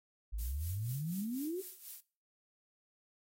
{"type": "exponential sweep", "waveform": "sine", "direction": "up", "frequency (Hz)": [49, 392], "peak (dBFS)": -35, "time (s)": [0.32, 1.62], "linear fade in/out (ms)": 20}
{"type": "noise with tremolo", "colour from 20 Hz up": "violet", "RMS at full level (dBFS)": -45, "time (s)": [0.38, 2.01], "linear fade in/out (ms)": 10, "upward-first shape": "sine", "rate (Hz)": 4.1, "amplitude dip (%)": 70}
{"effects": ["noise-tail reverb RT60 0.4 s tail -22 dB re dry", "AAC 48 kbps"]}